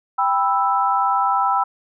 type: chord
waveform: sine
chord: E minor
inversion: first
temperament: just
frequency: 791.1 / 988.9 / 1318.5 Hz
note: G5 / B5 / E6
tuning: +16 / +2 / 0 cents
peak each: -20 dBFS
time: 0.18-1.64 s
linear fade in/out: 10 ms
effects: none